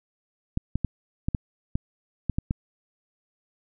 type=clicks; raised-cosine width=5 ms; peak=-12 dBFS; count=9; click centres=0.574 / 0.756 / 0.847 / 1.285 / 1.348 / 1.755 / 2.297 / 2.385 / 2.509 s; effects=none